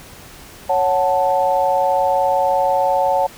sine chord, F# minor, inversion second, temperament equal, 554.4 / 740 / 880 Hz, C#5 / F#5 / A5, 0 / 0 / 0 cents, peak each -18 dBFS, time 0.69-3.27 s, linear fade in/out 10 ms, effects pink hiss -40 dBFS RMS until 3.37 s

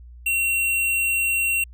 square tone, 2735 Hz, F7, 37 cents flat, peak -20 dBFS, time 0.26-1.64 s, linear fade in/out 5 ms, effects added 60 Hz sine -40 dBFS peak until 1.73 s

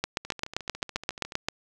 two click trains, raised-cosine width 0.2 ms, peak -22 / -9 dBFS, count 16 / 12, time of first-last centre 0.25-1.321 / 0.04-1.485 s, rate 14 / 7.61 Hz, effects none

